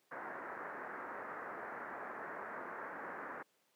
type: low-pass noise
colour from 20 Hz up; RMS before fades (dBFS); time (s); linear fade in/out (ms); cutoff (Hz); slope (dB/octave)
white; -45; 0.11-3.43; 10; 1800; 48
effects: pink hiss -75 dBFS RMS until 3.75 s + high-pass 300 Hz 12 dB/octave